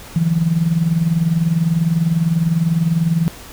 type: tone with tremolo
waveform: sine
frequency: 164.81 Hz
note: E3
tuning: in tune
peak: -10 dBFS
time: 0.16-3.28 s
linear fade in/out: 0 ms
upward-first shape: sine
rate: 20 Hz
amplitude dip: 70%
effects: pink hiss -37 dBFS RMS until 3.52 s